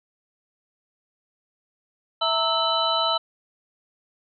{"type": "tone cluster", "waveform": "sine", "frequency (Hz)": [659, 922, 1310, 3026, 3969], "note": ["E5", "A#5", "E6", "F#7", "B7"], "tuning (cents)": [-1, -19, -11, 38, 8], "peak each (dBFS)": [-27, -27, -25, -27, -26], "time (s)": [2.21, 3.18], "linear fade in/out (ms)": 10, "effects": []}